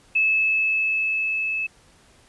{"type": "tone with level ramp", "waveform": "sine", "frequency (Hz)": 2605, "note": "E7", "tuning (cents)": -21, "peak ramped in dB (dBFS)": [-16, -23], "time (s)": [0.15, 1.67], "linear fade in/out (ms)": 10, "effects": ["pink hiss -55 dBFS RMS until 2.28 s", "resampled to 24000 Hz"]}